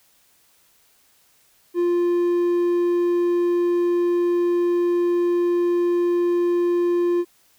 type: tone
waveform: triangle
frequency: 349.2 Hz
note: F4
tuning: in tune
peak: -15 dBFS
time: 1.74-7.25 s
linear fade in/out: 50 ms
effects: white hiss -59 dBFS RMS until 7.58 s